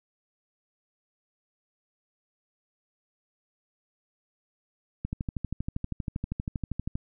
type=click train; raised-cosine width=5 ms; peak=-18 dBFS; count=25; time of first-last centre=5.05-6.955 s; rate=12.6 Hz; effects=none